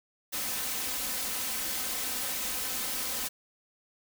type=noise with comb filter; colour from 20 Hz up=white; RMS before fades=-33 dBFS; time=0.32-3.29 s; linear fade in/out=20 ms; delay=3.9 ms; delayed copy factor=+0.65; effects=none